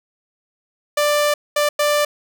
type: tone bursts at uneven times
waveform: sawtooth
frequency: 590 Hz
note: D5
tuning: 8 cents sharp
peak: -11 dBFS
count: 3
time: 0.97-1.34 / 1.56-1.69 / 1.79-2.05 s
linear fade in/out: 5 ms
effects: none